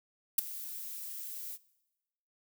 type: noise with ADSR envelope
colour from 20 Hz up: violet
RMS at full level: -22 dBFS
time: 0.38-1.58 s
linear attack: 7 ms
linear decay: 10 ms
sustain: -20 dB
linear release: 43 ms
effects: noise-tail reverb RT60 1.0 s tail -21 dB re dry